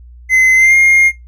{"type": "tone with pitch glide", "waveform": "triangle", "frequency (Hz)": [2050, 2128], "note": ["C7", "C7"], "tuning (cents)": [-36, 29], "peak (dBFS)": -4, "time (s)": [0.29, 1.12], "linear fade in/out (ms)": 50, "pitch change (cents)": 65, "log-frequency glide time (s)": [0.55, 0.75], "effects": ["noise-tail reverb RT60 0.2 s tail -21 dB re dry", "added 60 Hz sine -34 dBFS peak until 1.27 s"]}